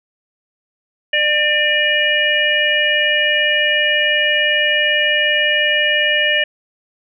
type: harmonic tone with a mistuned harmonic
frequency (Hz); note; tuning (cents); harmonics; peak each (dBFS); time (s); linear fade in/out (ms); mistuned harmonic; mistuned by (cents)
599; D5; +34; 1 / 3 / 4 / 5; -21 / -16 / -21 / -17; 1.13-6.44; 5; 5; -55
effects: none